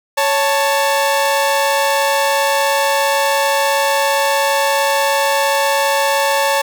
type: tone pair together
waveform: sawtooth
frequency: 556.3 / 883 Hz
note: C#5 / A5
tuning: +6 / +6 cents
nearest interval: minor sixth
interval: 800 cents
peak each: -12 dBFS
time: 0.17-6.62 s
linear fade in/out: 10 ms
effects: none